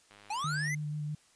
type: click train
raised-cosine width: 0.3 ms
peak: -38 dBFS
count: 59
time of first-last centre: 0.11-0.679 s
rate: 102 Hz
type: linear sweep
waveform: square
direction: up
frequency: 790 to 2100 Hz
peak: -33 dBFS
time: 0.3-0.75 s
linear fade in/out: 5 ms
type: tone with vibrato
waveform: sine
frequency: 150 Hz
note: D3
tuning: 37 cents sharp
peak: -33 dBFS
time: 0.44-1.15 s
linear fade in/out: 5 ms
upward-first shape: square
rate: 6.2 Hz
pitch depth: 13 cents each way
effects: white hiss -64 dBFS RMS until 1.35 s + resampled to 22050 Hz